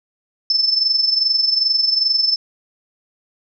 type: tone with amplitude modulation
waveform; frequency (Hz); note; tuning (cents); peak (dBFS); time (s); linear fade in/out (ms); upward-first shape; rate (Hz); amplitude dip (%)
sine; 5274; E8; 0; -11; 0.5-2.36; 2; sine; 22.5; 65
effects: none